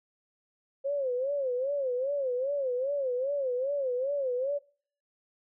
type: tone with vibrato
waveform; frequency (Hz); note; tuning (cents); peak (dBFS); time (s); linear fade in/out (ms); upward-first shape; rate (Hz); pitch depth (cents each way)
sine; 532; C5; +29; -27; 0.84-4.59; 20; sine; 2.5; 140
effects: noise-tail reverb RT60 0.5 s tail -23 dB re dry

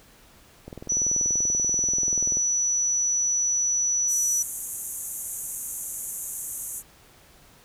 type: click train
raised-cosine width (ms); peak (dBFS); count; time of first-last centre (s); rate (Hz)
2; -24; 36; 0.68-2.371; 20.7
type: tone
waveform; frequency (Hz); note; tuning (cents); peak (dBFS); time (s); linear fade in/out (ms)
sine; 5920; F#8; 0; -21; 0.89-4.43; 10
type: band-pass noise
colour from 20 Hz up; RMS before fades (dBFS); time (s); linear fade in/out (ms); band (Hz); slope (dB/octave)
white; -34; 4.07-6.83; 50; 6300 to 13000; 96
effects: pink hiss -54 dBFS RMS until 7.64 s

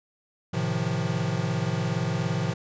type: chord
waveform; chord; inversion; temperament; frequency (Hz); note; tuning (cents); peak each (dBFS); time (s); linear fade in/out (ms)
square; F dominant seventh; first; equal with one note detuned; 110 / 130.81 / 157.28 / 174.61; A2 / C3 / Eb3 / F3; 0 / 0 / +19 / 0; -32 / -31 / -31 / -31; 0.53-2.54; 10
effects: resampled to 16000 Hz

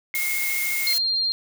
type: tone with vibrato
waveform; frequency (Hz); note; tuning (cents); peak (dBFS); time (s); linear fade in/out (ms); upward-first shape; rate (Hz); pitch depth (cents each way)
sine; 2148; C7; +45; -25; 0.14-0.93; 0; triangle; 14; 17
type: noise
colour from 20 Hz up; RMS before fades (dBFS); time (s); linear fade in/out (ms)
blue; -27; 0.15-0.98; 0
type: tone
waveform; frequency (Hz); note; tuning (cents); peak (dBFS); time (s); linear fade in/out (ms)
sine; 4196; C8; +4; -20; 0.87-1.32; 0
effects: none

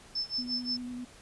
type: tone with tremolo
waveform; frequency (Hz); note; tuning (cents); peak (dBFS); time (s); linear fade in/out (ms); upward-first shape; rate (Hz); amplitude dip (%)
sine; 5274; E8; 0; -28; 0.15-0.77; 5; sine; 5.7; 95
type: tone with vibrato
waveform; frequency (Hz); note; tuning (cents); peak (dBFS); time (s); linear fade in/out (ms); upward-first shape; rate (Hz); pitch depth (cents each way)
sine; 246.9; B3; 0; -36; 0.38-1.05; 10; sine; 10; 16
effects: pink hiss -54 dBFS RMS until 1.21 s + resampled to 24000 Hz

